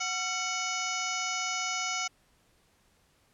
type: harmonic tone with a mistuned harmonic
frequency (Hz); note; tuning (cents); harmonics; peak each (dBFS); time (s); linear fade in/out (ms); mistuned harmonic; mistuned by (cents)
740; F#5; 0; 1 / 2 / 3 / 4 / 5 / 6 / 7 / 8 / 9; -39 / -37 / -35 / -39 / -46 / -46 / -39 / -38 / -39; 0-2.08; 10; 2; -140
effects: pink hiss -67 dBFS RMS until 3.33 s + low-pass 12000 Hz 12 dB/octave